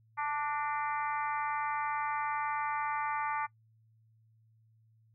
harmonic tone with a mistuned harmonic, 293.7 Hz, D4, in tune, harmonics 3 / 4 / 5 / 6 / 7 / 8, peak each -34 / -36 / -42 / -44 / -42 / -48 dBFS, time 0.17-3.47 s, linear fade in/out 20 ms, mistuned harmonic 6, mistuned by +47 cents, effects noise-tail reverb RT60 0.1 s tail -21 dB re dry + added 111 Hz sine -63 dBFS peak until 5.14 s

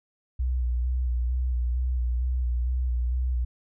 sine tone with vibrato, 61.74 Hz, B1, in tune, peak -22 dBFS, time 0.39-3.45 s, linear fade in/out 10 ms, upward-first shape square, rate 2.2 Hz, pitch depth 34 cents each way, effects tanh soft clip ceiling -18 dBFS

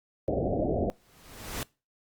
white low-pass noise, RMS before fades -28 dBFS, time 0.28-0.9 s, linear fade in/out 0 ms, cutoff 710 Hz, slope 96 dB/octave
pink noise with exponential growth, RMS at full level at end -32 dBFS, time 0.89-1.63 s, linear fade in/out 1 ms, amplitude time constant 160 ms
effects noise-tail reverb RT60 0.3 s tail -23 dB re dry + Opus 48 kbps

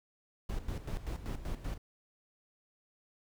brown noise with tremolo, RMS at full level -36 dBFS, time 0.49-1.78 s, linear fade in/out 5 ms, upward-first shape square, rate 5.2 Hz, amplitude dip 70%, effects none

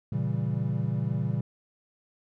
triangle chord, A# diminished seventh, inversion none, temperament equal, 116.54 / 138.59 / 164.81 / 196 Hz, A#2 / C#3 / E3 / G3, 0 / 0 / 0 / 0 cents, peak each -28 / -28 / -31 / -32 dBFS, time 0.12-1.41 s, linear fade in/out 5 ms, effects none

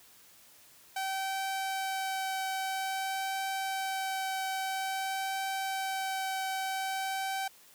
sawtooth tone with vibrato, 769 Hz, G5, 33 cents flat, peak -28 dBFS, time 0.96-7.48 s, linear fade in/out 5 ms, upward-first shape triangle, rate 0.5 Hz, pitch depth 9 cents each way, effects white hiss -58 dBFS RMS until 7.74 s + high-pass 60 Hz 12 dB/octave

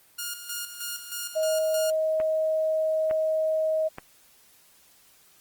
5% pulse tone with tremolo, 1421 Hz, F6, 30 cents sharp, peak -19 dBFS, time 0.18-1.91 s, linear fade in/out 10 ms, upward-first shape square, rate 3.2 Hz, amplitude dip 60%
sine tone, 631 Hz, D#5, 24 cents sharp, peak -22 dBFS, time 1.35-3.89 s, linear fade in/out 20 ms
clicks, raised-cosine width 0.5 ms, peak -20 dBFS, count 3, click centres 2.201 / 3.111 / 3.984 s
effects white hiss -58 dBFS RMS until 5.4 s + Opus 24 kbps

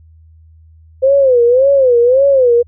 sine tone with vibrato, 514 Hz, C5, 31 cents flat, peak -6 dBFS, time 1.02-2.63 s, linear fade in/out 20 ms, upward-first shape sine, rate 1.8 Hz, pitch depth 150 cents each way, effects added 80 Hz sine -40 dBFS peak until 2.67 s

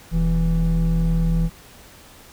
triangle tone pair together, 41.04 / 164.81 Hz, E1 / E3, -7 / 0 cents, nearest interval 2 octaves, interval 2407 cents, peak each -16 dBFS, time 0.11-1.5 s, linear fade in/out 50 ms, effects tanh soft clip ceiling -10 dBFS + pink hiss -46 dBFS RMS until 2.32 s

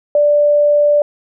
sine tone, 587.3 Hz, D5, in tune, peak -8 dBFS, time 0.15-1.02 s, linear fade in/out 2 ms, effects none

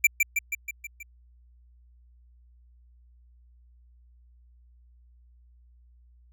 square tone with echo, 2349 Hz, D7, in tune, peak -15 dBFS, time 0.04-0.07 s, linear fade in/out 5 ms, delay 160 ms, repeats 6, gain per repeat -4 dB, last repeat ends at 1.03 s, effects added 60 Hz sine -54 dBFS peak until 6.32 s

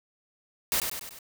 white noise with echo, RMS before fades -26 dBFS, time 0.72-0.8 s, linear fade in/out 0 ms, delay 97 ms, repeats 4, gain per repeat -5 dB, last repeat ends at 1.188 s, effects none

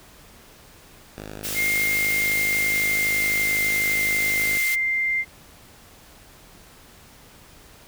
5% pulse tone, 51.91 Hz, G#1, in tune, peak -24 dBFS, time 1.18-4.58 s, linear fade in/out 0 ms
white high-pass noise, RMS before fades -29 dBFS, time 1.43-4.76 s, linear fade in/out 20 ms, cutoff 1700 Hz, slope 12 dB/octave
sine tone with pitch glide, 2121 to 2094 Hz, C7 to C7, +23 to +1 cents, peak -20 dBFS, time 1.54-5.25 s, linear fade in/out 50 ms, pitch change -22 cents, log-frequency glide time 1.83-4.05 s
effects pink hiss -49 dBFS RMS until 7.87 s

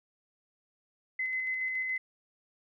sine tone with tremolo, 2040 Hz, C7, 44 cents flat, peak -29 dBFS, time 1.19-1.98 s, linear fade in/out 5 ms, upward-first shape square, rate 7.1 Hz, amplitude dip 25%, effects none

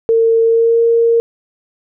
sine tone with pitch glide, 454.8 to 463 Hz, A#4 to A#4, -43 to -12 cents, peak -8 dBFS, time 0.09-1.2 s, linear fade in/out 0 ms, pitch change +31 cents, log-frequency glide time 0.43-0.8 s, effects none

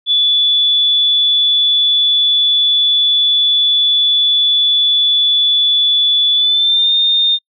sine tone with pitch glide, 3450 to 3640 Hz, A7 to A#7, -35 to -42 cents, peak -9 dBFS, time 0.06-7.39 s, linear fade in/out 50 ms, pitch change +93 cents, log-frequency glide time 6.33-6.93 s, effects noise-tail reverb RT60 0.1 s tail -24 dB re dry

